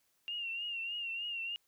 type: tone with vibrato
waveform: sine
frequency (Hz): 2783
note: F7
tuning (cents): -7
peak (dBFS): -36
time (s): 0.28-1.56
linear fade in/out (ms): 0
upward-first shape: triangle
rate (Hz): 3.3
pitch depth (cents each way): 70
effects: white hiss -75 dBFS RMS until 1.67 s